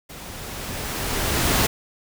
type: noise with level ramp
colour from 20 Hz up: pink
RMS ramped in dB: -39 to -18 dBFS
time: 0.09-1.67 s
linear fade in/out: 10 ms
effects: none